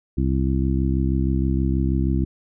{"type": "harmonic tone", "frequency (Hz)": 66.3, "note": "C2", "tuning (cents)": 23, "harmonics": [1, 2, 3, 4, 5], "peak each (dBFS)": [-21, -24, -26, -27, -28], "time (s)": [0.17, 2.25], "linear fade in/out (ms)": 10, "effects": []}